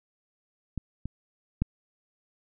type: clicks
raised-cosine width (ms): 5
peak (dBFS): -19 / -21 / -12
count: 3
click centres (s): 0.777 / 1.056 / 1.62
effects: none